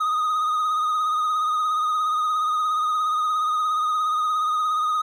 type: tone with vibrato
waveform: triangle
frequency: 1244.5 Hz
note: D#6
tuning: in tune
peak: -18 dBFS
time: 0-5.02 s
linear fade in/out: 10 ms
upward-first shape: triangle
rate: 17 Hz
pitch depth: 47 cents each way
effects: none